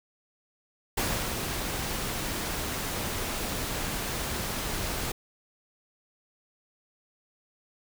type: noise with ADSR envelope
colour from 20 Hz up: pink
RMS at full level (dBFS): -28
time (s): 0.97-5.12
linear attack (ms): 8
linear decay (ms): 310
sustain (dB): -4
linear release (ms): 7
effects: none